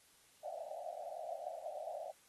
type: band-pass noise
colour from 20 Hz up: pink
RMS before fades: -45 dBFS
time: 0.43-2.12 s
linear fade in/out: 10 ms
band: 580 to 750 Hz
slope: 96 dB/octave
effects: white hiss -67 dBFS RMS until 2.28 s + AAC 32 kbps